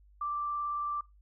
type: tone with vibrato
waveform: sine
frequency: 1174.7 Hz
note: D6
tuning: in tune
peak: -31 dBFS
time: 0.21-1.01 s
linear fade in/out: 5 ms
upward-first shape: triangle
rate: 18 Hz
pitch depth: 10 cents each way
effects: noise-tail reverb RT60 0.2 s tail -20 dB re dry + added 50 Hz sine -57 dBFS peak until 1.21 s